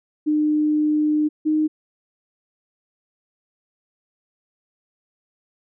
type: tone pair in turn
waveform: sine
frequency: 302.8 / 308.4 Hz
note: D#4 / D#4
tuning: -47 / -15 cents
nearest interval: unison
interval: 32 cents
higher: second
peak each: -16 dBFS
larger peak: neither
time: 0.26-1.29 / 1.45-1.68 s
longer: first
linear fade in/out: 20 ms
effects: none